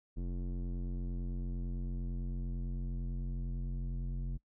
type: tone with low-pass filter sweep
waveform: square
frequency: 44.47 Hz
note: F1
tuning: 32 cents sharp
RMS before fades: -37 dBFS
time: 0.16-4.38 s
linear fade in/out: 20 ms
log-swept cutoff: 280 to 180 Hz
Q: 1.5
effects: noise-tail reverb RT60 0.1 s tail -24 dB re dry